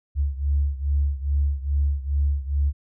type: beating tone pair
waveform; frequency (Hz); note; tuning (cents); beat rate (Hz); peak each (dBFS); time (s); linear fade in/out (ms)
sine; 70.3 / 72.7; C#2 / D2; +25 / -17; 2.4; -21 / -24; 0.15-2.73; 50
effects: tanh soft clip ceiling -12 dBFS